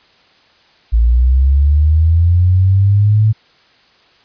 sine linear sweep, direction up, 55 to 110 Hz, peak -7 dBFS, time 0.92-3.33 s, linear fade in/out 20 ms, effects white hiss -50 dBFS RMS until 4.24 s + resampled to 11025 Hz

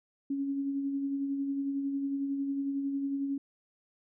sine tone with tremolo, 277.2 Hz, C#4, in tune, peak -28 dBFS, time 0.3-3.38 s, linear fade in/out 5 ms, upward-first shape sine, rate 11 Hz, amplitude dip 35%, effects none

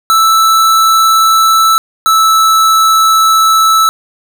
square tone pair in turn, 1318.5 / 1312.3 Hz, E6 / E6, 0 / -8 cents, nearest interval unison, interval 8 cents, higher first, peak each -6 dBFS, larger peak neither, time 0.1-1.78 / 2.06-3.89 s, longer second, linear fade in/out 0 ms, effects none

